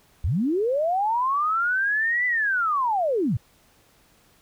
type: linear two-way sweep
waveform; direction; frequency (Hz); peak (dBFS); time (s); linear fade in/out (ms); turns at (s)
sine; up then down; 59 to 2005 to 89.1; -20; 0.24-3.37; 5; 2.26
effects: pink hiss -59 dBFS RMS until 4.41 s